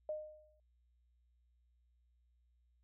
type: tone with exponential decay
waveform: sine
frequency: 613 Hz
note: D#5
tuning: 26 cents flat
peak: -35 dBFS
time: 0.09-0.6 s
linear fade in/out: 2 ms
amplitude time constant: 110 ms
effects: added 60 Hz sine -70 dBFS peak until 2.83 s